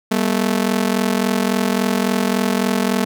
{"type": "ring-modulated tone", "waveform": "sawtooth", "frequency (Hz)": 218.5, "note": "A3", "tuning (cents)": -12, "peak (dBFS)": -9, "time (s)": [0.11, 3.05], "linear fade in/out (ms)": 5, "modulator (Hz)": 21.8, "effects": []}